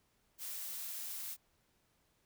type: noise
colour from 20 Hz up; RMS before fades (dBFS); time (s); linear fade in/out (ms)
blue; -43; 0.38-1.37; 50
effects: pink hiss -75 dBFS RMS until 2.25 s